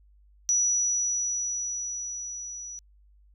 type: tone with level ramp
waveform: sine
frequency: 5880 Hz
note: F#8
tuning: 12 cents flat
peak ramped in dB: -20 to -37 dBFS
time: 0.49-2.79 s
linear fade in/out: 0 ms
effects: added 50 Hz sine -55 dBFS peak until 3.34 s